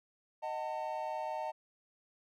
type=chord; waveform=triangle; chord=D# diminished; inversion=none; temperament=just; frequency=622.3 / 746.7 / 896 Hz; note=D#5 / F#5 / A5; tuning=0 / +16 / +31 cents; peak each=-38 / -40 / -37 dBFS; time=0.42-1.52 s; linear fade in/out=20 ms; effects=none